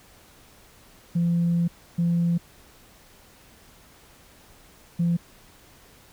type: tone bursts at uneven times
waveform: sine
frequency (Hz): 170.9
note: F3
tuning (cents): -37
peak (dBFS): -18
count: 3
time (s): 1.15-1.68 / 1.98-2.38 / 4.99-5.17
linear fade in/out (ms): 10
effects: tanh soft clip ceiling -16 dBFS + pink hiss -53 dBFS RMS until 6.12 s